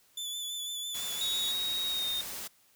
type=tone with vibrato; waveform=sawtooth; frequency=3482 Hz; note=A7; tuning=19 cents flat; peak=-32 dBFS; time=0.17-1.52 s; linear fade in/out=5 ms; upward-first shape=sine; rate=6 Hz; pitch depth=29 cents each way
type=noise; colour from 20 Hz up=white; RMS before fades=-40 dBFS; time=0.94-2.48 s; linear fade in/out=10 ms
type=tone with pitch glide; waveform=sine; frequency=3779 to 3678 Hz; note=A#7 to A#7; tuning=+23 to -24 cents; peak=-30 dBFS; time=1.21-2.21 s; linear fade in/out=2 ms; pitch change=-47 cents; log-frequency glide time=1.88-2.06 s
effects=white hiss -65 dBFS RMS until 2.75 s